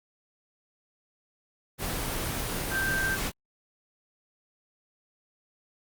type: tone in noise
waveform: sine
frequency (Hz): 1567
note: G6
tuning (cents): -1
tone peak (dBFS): -26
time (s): 2.7-3.18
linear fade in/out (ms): 50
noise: pink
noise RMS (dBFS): -31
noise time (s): 1.78-3.32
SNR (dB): +2
effects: Opus 24 kbps